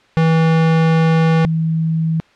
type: tone pair in turn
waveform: square / sine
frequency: 162.2 / 161.62 Hz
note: E3 / E3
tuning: -28 / -34 cents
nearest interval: unison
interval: 6 cents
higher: first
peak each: -11 / -14 dBFS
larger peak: first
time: 0.17-1.45 / 1.45-2.2 s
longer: first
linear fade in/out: 0 ms
effects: white hiss -51 dBFS RMS until 2.35 s + low-pass 3000 Hz 12 dB/octave